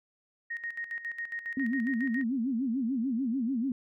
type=tone with tremolo; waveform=sine; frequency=1864.7 Hz; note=A#6; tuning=in tune; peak=-32 dBFS; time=0.5-2.24 s; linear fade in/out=10 ms; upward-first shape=square; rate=7.3 Hz; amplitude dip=70%
type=tone with vibrato; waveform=sine; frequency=248.1 Hz; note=B3; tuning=8 cents sharp; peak=-27 dBFS; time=1.57-3.72 s; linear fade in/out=2 ms; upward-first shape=sine; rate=6.8 Hz; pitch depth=200 cents each way
effects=none